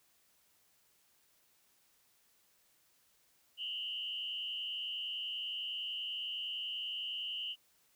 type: tone with frequency modulation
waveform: sine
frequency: 2950 Hz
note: F#7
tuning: 6 cents flat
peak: -37 dBFS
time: 3.57-7.56 s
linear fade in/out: 50 ms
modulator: 90.7 Hz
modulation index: 1.6
effects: white hiss -71 dBFS RMS until 7.95 s